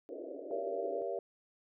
white band-pass noise, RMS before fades -44 dBFS, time 0.09-1.02 s, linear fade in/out 0 ms, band 280 to 640 Hz, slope 96 dB/octave
sine chord, G diminished seventh, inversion none, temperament just, 392 / 470.4 / 564.5 / 677.4 Hz, G4 / Bb4 / Db5 / Fb5, 0 / +16 / +31 / +47 cents, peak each -40 dBFS, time 0.51-1.19 s, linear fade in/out 2 ms
effects none

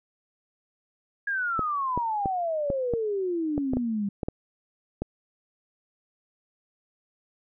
sine exponential sweep, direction down, 1661.2 to 196 Hz, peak -25 dBFS, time 1.27-4.09 s, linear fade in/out 5 ms
clicks, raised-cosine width 2 ms, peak -15 dBFS, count 11, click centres 1.593 / 1.976 / 2.258 / 2.702 / 2.937 / 3.579 / 3.735 / 3.77 / 4.232 / 4.285 / 5.02 s
effects none

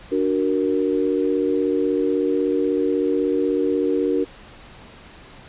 sine chord, D augmented, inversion none, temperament equal, 293.7 / 370 / 466.2 Hz, D4 / F#4 / A#4, 0 / 0 / 0 cents, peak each -22 dBFS, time 0.11-4.25 s, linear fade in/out 20 ms, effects pink hiss -44 dBFS RMS until 5.48 s + resampled to 8000 Hz

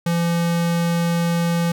square tone, 170 Hz, F3, 46 cents flat, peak -18 dBFS, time 0.06-1.72 s, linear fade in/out 5 ms, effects none

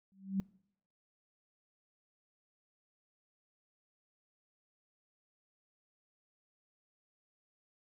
sine tone with exponential growth, 193.2 Hz, G3, 25 cents flat, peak -27 dBFS, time 0.12-0.4 s, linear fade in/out 0 ms, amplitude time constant 59 ms, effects noise-tail reverb RT60 0.7 s tail -24 dB re dry

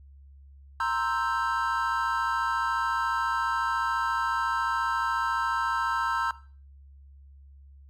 triangle chord, C dominant seventh, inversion third, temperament equal, 932.3 / 1046.5 / 1318.5 / 1568 Hz, Bb5 / C6 / E6 / G6, 0 / 0 / 0 / 0 cents, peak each -28 / -30 / -28 / -30 dBFS, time 0.8-6.31 s, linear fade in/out 2 ms, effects noise-tail reverb RT60 0.4 s tail -17 dB re dry + added 69 Hz sine -48 dBFS peak until 7.89 s

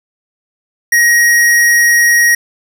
square tone, 1889 Hz, A#6, 22 cents sharp, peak -7 dBFS, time 0.92-2.35 s, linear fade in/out 5 ms, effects none

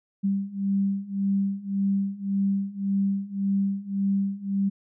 sine beating tone pair, 196 / 197.8 Hz, G3 / G3, 0 / +16 cents, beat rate 1.8 Hz, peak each -27 / -25 dBFS, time 0.23-4.7 s, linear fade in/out 20 ms, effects none

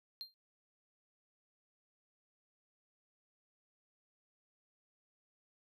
triangle tone with exponential decay, 4186 Hz, C8, in tune, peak -37 dBFS, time 0.21-0.34 s, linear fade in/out 0 ms, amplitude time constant 28 ms, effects noise-tail reverb RT60 0.1 s tail -20 dB re dry

